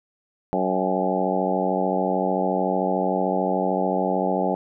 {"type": "harmonic tone with a mistuned harmonic", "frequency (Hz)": 93.5, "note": "F#2", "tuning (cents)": 19, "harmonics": [2, 3, 4, 5, 6, 7, 8, 9], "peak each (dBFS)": [-27, -29, -29, -29, -28, -28, -28, -29], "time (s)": [0.53, 4.55], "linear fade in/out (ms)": 0, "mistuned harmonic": 8, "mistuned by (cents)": 41, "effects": []}